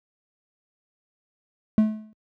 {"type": "tone with exponential decay", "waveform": "triangle", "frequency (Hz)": 215.9, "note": "A3", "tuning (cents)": -33, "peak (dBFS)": -10, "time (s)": [1.78, 2.13], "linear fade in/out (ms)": 0, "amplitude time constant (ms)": 75, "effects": ["high-pass 60 Hz 12 dB/octave"]}